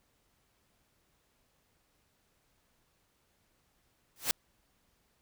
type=noise with exponential growth; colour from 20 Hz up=white; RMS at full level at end=-25 dBFS; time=4.16-4.31 s; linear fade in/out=0 ms; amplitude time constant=31 ms; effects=pink hiss -73 dBFS RMS until 5.21 s